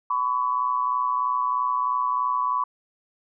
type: tone pair together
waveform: sine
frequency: 1004.9 / 1128 Hz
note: B5 / C#6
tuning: +30 / +30 cents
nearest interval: major second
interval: 200 cents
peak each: -24 dBFS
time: 0.1-2.64 s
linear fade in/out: 5 ms
effects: none